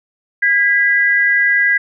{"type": "tone pair together", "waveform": "sine", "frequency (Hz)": [1634.5, 1975.5], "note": ["G#6", "B6"], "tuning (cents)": [-28, 0], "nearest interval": "minor third", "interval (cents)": 328, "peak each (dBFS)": -13, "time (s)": [0.42, 1.78], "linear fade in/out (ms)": 10, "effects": []}